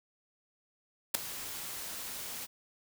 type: noise with ADSR envelope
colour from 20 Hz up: white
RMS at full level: -23 dBFS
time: 1.14-2.47 s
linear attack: 10 ms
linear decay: 4 ms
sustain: -18 dB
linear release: 30 ms
effects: none